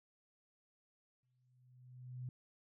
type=tone with exponential growth; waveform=sine; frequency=125.8 Hz; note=B2; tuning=32 cents sharp; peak=-40 dBFS; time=1.23-2.29 s; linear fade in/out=2 ms; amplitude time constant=230 ms; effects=none